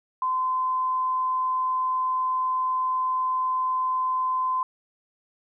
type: tone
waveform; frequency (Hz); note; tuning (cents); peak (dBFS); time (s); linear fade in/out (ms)
sine; 1028; C6; -31; -22; 0.22-4.63; 2
effects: none